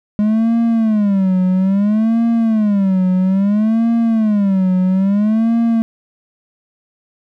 triangle tone with vibrato, 206.4 Hz, G#3, 10 cents flat, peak -9 dBFS, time 0.19-5.82 s, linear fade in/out 0 ms, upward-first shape sine, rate 0.6 Hz, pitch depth 200 cents each way, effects none

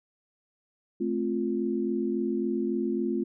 sine chord, F major, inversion first, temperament just, 218.3 / 261.9 / 349.2 Hz, A3 / C4 / F4, -13 / +2 / 0 cents, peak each -30 / -31 / -29 dBFS, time 1-3.24 s, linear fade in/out 10 ms, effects none

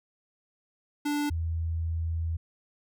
square / sine tone pair in turn, 292.8 / 82.16 Hz, D4 / E2, -5 / -5 cents, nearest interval octave + minor seventh, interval 2200 cents, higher first, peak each -27 dBFS, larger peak neither, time 1.05-1.3 / 1.3-2.37 s, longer second, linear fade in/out 10 ms, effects none

